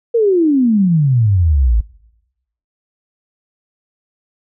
sine exponential sweep, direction down, 480 to 51.8 Hz, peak -9 dBFS, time 0.14-1.81 s, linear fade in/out 10 ms, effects noise-tail reverb RT60 0.9 s tail -22 dB re dry

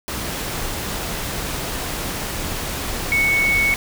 sine tone in noise, 2217 Hz, C#7, in tune, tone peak -15 dBFS, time 3.12-3.74 s, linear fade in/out 0 ms, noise pink, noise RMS -26 dBFS, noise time 0.08-3.76 s, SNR +8 dB, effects none

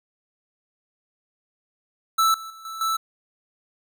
square tone with level steps, 1318.5 Hz, E6, in tune, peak -17 / -35 / -42 / -33 / -22 dBFS, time 2.18-2.97 s, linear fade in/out 10 ms, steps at 2.34 / 2.5 / 2.65 / 2.81 s, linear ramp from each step 2 ms, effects none

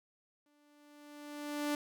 sawtooth tone with exponential growth, 293.7 Hz, D4, in tune, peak -27 dBFS, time 0.46-1.75 s, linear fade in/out 2 ms, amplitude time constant 280 ms, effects none

